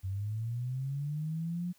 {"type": "linear sweep", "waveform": "sine", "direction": "up", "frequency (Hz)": [92.5, 179.9], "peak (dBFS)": -32, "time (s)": [0.03, 1.73], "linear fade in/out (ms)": 20, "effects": ["white hiss -66 dBFS RMS until 1.78 s"]}